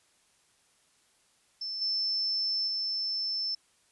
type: tone with level steps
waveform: sine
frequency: 5300 Hz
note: E8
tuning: 9 cents sharp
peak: -33 / -27 / -29 dBFS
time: 1.61-3.55 s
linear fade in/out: 5 ms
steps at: 1.81 / 2.67 s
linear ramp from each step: 10 ms
effects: white hiss -67 dBFS RMS until 3.91 s + resampled to 24000 Hz